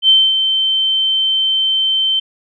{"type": "tone with ADSR envelope", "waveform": "sine", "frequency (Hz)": 3100, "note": "G7", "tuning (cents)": -20, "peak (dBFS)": -5, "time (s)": [0.02, 2.2], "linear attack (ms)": 68, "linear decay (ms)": 240, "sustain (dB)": -7, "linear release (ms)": 10, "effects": []}